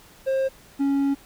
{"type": "tone pair in turn", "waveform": "triangle", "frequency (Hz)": [533, 277.8], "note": ["C5", "C#4"], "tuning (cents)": [32, 4], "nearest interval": "major seventh", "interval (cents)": 1128, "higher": "first", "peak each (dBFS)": [-18, -17], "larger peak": "second", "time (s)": [[0.26, 0.49], [0.79, 1.15]], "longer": "second", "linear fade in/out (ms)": 20, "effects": ["pink hiss -51 dBFS RMS until 1.25 s"]}